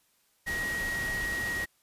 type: tone in noise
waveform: sine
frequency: 1894 Hz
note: A#6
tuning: 27 cents sharp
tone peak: -30 dBFS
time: 0.46-1.66 s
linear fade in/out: 20 ms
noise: pink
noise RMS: -38 dBFS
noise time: 0.46-1.66 s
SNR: +5 dB
effects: white hiss -69 dBFS RMS until 1.82 s + resampled to 32000 Hz